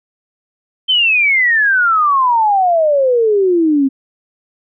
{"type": "exponential sweep", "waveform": "sine", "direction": "down", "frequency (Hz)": [3136, 263.4], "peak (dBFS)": -9, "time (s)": [0.88, 3.89], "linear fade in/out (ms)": 20, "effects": []}